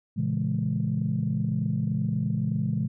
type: chord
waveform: sine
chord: A# half-diminished seventh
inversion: none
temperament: just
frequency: 116.54 / 139.85 / 167.82 / 209.8 Hz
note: A#2 / C#3 / E3 / G#3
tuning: 0 / +16 / +31 / +18 cents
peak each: -29 dBFS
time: 0.16-2.88 s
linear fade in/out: 20 ms
effects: tanh soft clip ceiling -15 dBFS